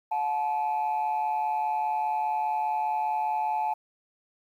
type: tone pair together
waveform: sine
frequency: 720.1 / 865 Hz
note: F#5 / A5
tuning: -47 / -30 cents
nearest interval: minor third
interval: 317 cents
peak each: -29 / -24 dBFS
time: 0.11-3.74 s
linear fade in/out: 10 ms
effects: tanh soft clip ceiling -22 dBFS + 10-bit